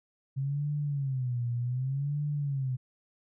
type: tone with vibrato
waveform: sine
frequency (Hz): 132.9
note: C3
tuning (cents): +27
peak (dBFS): -28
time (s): 0.36-2.77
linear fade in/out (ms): 20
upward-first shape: sine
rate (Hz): 0.66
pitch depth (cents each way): 180
effects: none